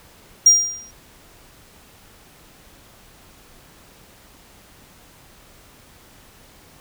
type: tone with exponential decay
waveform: triangle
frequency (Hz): 5700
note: F8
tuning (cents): +34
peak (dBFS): -4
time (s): 0.46-0.91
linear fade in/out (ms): 5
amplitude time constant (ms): 97
effects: pink hiss -49 dBFS RMS until 6.8 s